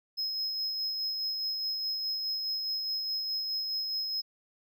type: tone with tremolo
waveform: triangle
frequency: 5130 Hz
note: E8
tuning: 48 cents flat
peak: -28 dBFS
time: 0.17-4.22 s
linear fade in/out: 20 ms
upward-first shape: sine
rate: 4.8 Hz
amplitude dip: 30%
effects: none